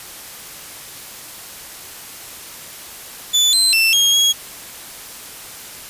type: tone with pitch steps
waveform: 30% pulse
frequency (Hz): 3484 / 4097 / 2672 / 3260 / 3306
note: A7 / C8 / E7 / G#7 / G#7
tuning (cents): -18 / -37 / +23 / -33 / -9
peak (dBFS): -9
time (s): 3.33-4.33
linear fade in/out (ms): 20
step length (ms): 200
effects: white hiss -35 dBFS RMS until 5.89 s + resampled to 32000 Hz